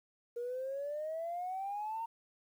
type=exponential sweep; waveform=sine; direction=up; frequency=471.1 to 926 Hz; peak=-35 dBFS; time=0.36-2.06 s; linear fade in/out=10 ms; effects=tanh soft clip ceiling -32 dBFS + 11-bit